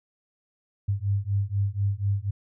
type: beating tone pair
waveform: sine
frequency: 98 / 102.1 Hz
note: G2 / G#2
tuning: 0 / -29 cents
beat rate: 4.1 Hz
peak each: -26 dBFS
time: 0.88-2.31 s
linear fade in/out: 10 ms
effects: none